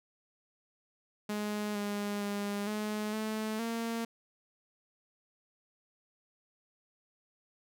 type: tone with pitch steps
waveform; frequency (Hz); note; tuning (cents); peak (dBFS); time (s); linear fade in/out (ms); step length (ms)
sawtooth; 209.2 / 204.8 / 203.2 / 212.1 / 217.2 / 229.7; G#3 / G#3 / G#3 / G#3 / A3 / A#3; +13 / -24 / -38 / +37 / -22 / -25; -29; 1.29-4.05; 5; 460
effects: none